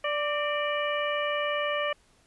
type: harmonic tone with a mistuned harmonic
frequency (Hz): 587.3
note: D5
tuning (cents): 0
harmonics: 1 / 2 / 3 / 4 / 5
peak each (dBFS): -29 / -32 / -34 / -35 / -36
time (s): 0.04-1.93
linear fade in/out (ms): 5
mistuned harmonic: 3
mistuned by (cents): +47
effects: pink hiss -63 dBFS RMS until 2.26 s + resampled to 24000 Hz